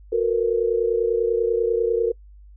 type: tone cluster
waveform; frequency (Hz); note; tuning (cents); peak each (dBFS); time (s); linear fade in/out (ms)
sine; 365.4 / 455.7 / 485.8; F#4 / A#4 / B4; -22 / -39 / -29; -26 / -19 / -25; 0.12-2.12; 10
effects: noise-tail reverb RT60 0.1 s tail -25 dB re dry + added 50 Hz sine -43 dBFS peak until 2.56 s